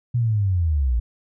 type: linear sweep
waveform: sine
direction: down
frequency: 123.47 to 55 Hz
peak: -17 dBFS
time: 0.14-1 s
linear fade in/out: 10 ms
effects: none